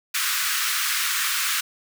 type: high-pass noise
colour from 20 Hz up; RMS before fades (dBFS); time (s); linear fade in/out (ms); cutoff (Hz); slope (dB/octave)
pink; -24; 0.14-1.61; 10; 1200; 48
effects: none